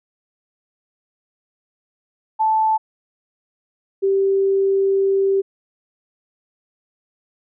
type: tone pair in turn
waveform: sine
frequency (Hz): 876 / 390.2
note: A5 / G4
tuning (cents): -8 / -8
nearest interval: octave + major second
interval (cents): 1400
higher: first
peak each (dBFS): -14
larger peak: neither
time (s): 2.39-2.78 / 4.02-5.42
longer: second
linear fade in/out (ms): 20
effects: none